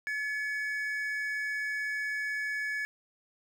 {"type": "tone pair together", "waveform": "triangle", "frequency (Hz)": [1715.7, 2242], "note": ["A6", "C#7"], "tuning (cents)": [-44, 19], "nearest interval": "perfect fourth", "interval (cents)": 463, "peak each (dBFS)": [-30, -36], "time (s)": [0.07, 2.85], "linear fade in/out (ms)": 0, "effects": []}